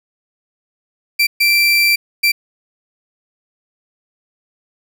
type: tone bursts at uneven times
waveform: 30% pulse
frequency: 2349 Hz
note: D7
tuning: in tune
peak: -8 dBFS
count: 3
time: 1.19-1.27 / 1.4-1.96 / 2.23-2.32 s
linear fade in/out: 10 ms
effects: none